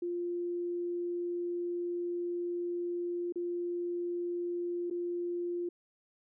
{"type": "tone with dropouts", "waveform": "sine", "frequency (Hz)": 349.2, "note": "F4", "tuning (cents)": 0, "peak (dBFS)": -32, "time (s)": [0.02, 5.69], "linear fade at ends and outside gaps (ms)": 5, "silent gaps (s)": [[3.324, 3.357], [4.901, 4.909]], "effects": []}